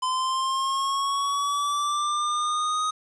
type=linear sweep; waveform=square; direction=up; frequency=1022 to 1254 Hz; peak=-24 dBFS; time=0.02-2.91 s; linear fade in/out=10 ms; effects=resampled to 22050 Hz + 9-bit